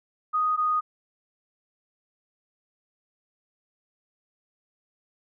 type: tone pair in turn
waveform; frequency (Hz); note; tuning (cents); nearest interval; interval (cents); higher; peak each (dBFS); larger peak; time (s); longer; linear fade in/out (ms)
sine; 1244.5 / 1239.8; D#6 / D#6; 0 / -7; unison; 7; first; -21; neither; 0.33-0.57 / 0.57-0.81; neither; 20
effects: none